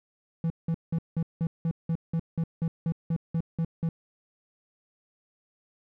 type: tone bursts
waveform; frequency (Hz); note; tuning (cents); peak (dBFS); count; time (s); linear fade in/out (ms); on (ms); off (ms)
triangle; 164.81; E3; 0; -22; 15; 0.44-3.89; 2; 62; 180
effects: none